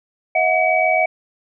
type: tone cluster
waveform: sine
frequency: 640 / 727 / 2276 Hz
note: D#5 / F#5 / C#7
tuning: +49 / -31 / +45 cents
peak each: -18 dBFS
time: 0.35-1.06 s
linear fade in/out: 5 ms
effects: none